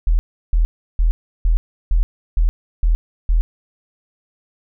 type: tone bursts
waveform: sine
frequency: 40.88 Hz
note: E1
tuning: 14 cents flat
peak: -11 dBFS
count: 8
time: 0.07-3.41 s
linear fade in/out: 0 ms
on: 120 ms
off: 340 ms
effects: none